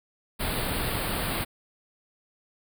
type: band-stop noise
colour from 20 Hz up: pink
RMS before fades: -29 dBFS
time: 0.39-1.45 s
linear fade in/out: 20 ms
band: 4700 to 8400 Hz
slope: 96 dB/octave
effects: none